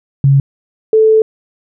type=tone pair in turn; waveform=sine; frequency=138.1 / 438.4 Hz; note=C#3 / A4; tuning=-6 / -6 cents; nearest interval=octave + minor sixth; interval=2000 cents; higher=second; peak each=-5 dBFS; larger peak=neither; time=0.24-0.4 / 0.93-1.22 s; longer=second; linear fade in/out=2 ms; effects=none